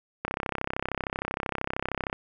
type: click train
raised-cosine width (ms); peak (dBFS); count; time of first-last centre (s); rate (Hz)
0.5; -13; 63; 0.25-2.129; 33
effects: none